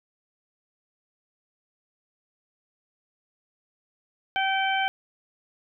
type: harmonic tone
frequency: 773 Hz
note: G5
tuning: 24 cents flat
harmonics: 1 / 2 / 3 / 4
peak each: -25 / -28 / -30 / -31 dBFS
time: 4.36-4.88 s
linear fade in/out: 0 ms
effects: none